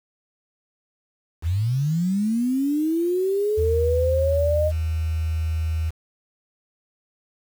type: linear sweep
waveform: sine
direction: up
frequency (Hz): 75.1 to 622.3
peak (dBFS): -19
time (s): 1.42-4.72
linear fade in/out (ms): 50
type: tone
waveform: sine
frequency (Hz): 80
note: D#2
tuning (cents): +49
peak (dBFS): -21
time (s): 3.57-5.91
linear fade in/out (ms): 20
effects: 7-bit